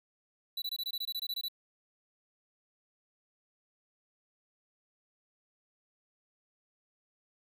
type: tone bursts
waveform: square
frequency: 3958 Hz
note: B7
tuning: 3 cents sharp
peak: -34 dBFS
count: 13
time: 0.57-1.484 s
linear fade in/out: 5 ms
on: 50 ms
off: 22 ms
effects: none